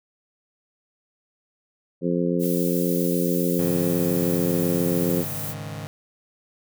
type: harmonic tone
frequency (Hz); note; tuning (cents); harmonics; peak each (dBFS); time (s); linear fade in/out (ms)
87.31; F2; 0; 2 / 3 / 4 / 5 / 6; -24 / -26 / -27 / -28 / -29; 2.01-5.25; 50
type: noise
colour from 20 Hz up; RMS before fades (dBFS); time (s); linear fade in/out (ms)
violet; -32; 2.39-5.55; 50
type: chord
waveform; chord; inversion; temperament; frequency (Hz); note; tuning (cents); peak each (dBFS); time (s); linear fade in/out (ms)
sawtooth; Ab suspended fourth; none; just; 103.83 / 138.43 / 155.74; Ab2 / Db3 / Eb3; 0 / -2 / +2; -31 / -33 / -31; 3.59-5.87; 0
effects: none